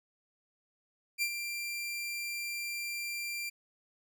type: tone with ADSR envelope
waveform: sawtooth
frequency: 2370 Hz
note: D7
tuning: 15 cents sharp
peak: -24 dBFS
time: 1.18-3.5 s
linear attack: 41 ms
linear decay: 67 ms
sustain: -8 dB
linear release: 14 ms
effects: none